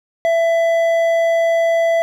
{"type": "tone with hard clipping", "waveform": "triangle", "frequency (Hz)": 666, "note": "E5", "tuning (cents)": 18, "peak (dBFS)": -14, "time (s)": [0.25, 2.02], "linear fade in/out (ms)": 0, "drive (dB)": 10, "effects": []}